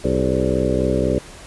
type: harmonic tone with a mistuned harmonic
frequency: 64.1 Hz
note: C2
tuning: 35 cents flat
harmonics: 1 / 2 / 3 / 4 / 5 / 6 / 7 / 8 / 9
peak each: -25 / -25 / -25 / -25 / -25 / -25 / -25 / -25 / -25 dBFS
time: 0.04-1.19 s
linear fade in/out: 5 ms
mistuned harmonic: 7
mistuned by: -86 cents
effects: pink hiss -40 dBFS RMS until 1.46 s + resampled to 24000 Hz